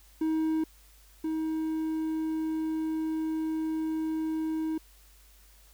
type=tone pair in turn; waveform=triangle; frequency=316.9 / 316.9 Hz; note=D#4 / D#4; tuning=+32 / +32 cents; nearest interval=unison; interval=0 cents; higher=neither; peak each=-23 / -26 dBFS; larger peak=first; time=0.21-0.64 / 1.24-4.78 s; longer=second; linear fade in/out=5 ms; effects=added 50 Hz sine -56 dBFS peak until 5.73 s + white hiss -60 dBFS RMS until 5.73 s